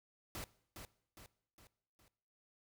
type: noise with echo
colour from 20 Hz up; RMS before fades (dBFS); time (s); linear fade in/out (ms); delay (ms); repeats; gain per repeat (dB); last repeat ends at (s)
pink; -45; 0.35-0.44; 0; 410; 4; -6; 2.08
effects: noise-tail reverb RT60 0.7 s tail -20 dB re dry